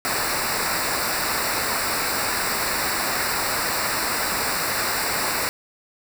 pink noise with comb filter, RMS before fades -24 dBFS, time 0.05-5.49 s, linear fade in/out 0 ms, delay 0.31 ms, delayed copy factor -0.85, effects none

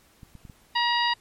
clicks, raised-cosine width 5 ms, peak -32 dBFS, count 4, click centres 0.232 / 0.353 / 0.452 / 0.498 s
harmonic tone, 953 Hz, A#5, 38 cents sharp, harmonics 1 / 2 / 3 / 4 / 5, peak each -24 / -27 / -29 / -30 / -31 dBFS, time 0.75-1.14 s, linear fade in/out 10 ms
effects pink hiss -59 dBFS RMS until 1.2 s + MP3 64 kbps

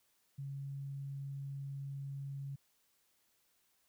sine tone, 138.59 Hz, C#3, in tune, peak -40 dBFS, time 0.38-2.56 s, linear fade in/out 10 ms, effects white hiss -75 dBFS RMS until 3.88 s

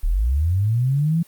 sine linear sweep, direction up, 32.89 to 171.2 Hz, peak -16 dBFS, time 0.03-1.23 s, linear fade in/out 10 ms, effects white hiss -52 dBFS RMS until 1.27 s + Opus 32 kbps

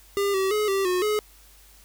square tone with pitch steps, 400.9 / 383.4 / 423.5 / 390.2 / 362.9 / 423.3 Hz, G4 / G4 / G#4 / G4 / F#4 / G#4, +39 / -38 / +34 / -8 / -34 / +33 cents, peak -22 dBFS, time 0.17-1.19 s, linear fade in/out 0 ms, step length 170 ms, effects added 49 Hz sine -53 dBFS peak until 1.84 s + white hiss -54 dBFS RMS until 1.84 s

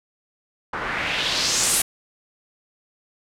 white noise with low-pass filter sweep, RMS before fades -23 dBFS, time 0.73-1.82 s, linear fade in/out 5 ms, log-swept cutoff 1200 to 11000 Hz, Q 2.3, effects none

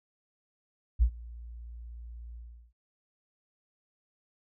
sine tone with ADSR envelope, 58.27 Hz, A#1, in tune, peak -17 dBFS, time 0.99-2.73 s, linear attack 31 ms, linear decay 77 ms, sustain -24 dB, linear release 370 ms, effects none

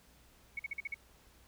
sine tone bursts, 2217 Hz, C#7, in tune, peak -35 dBFS, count 6, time 0.57-0.944 s, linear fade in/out 5 ms, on 24 ms, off 46 ms, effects added 60 Hz sine -66 dBFS peak until 1.47 s + pink hiss -64 dBFS RMS until 1.47 s

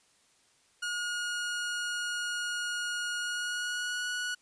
sawtooth tone with pitch glide, 1438 to 1465.7 Hz, F#6 to F#6, -50 to -17 cents, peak -28 dBFS, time 0.82-4.35 s, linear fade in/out 10 ms, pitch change +33 cents, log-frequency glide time 3.19-4.09 s, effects white hiss -66 dBFS RMS until 4.41 s + resampled to 22050 Hz

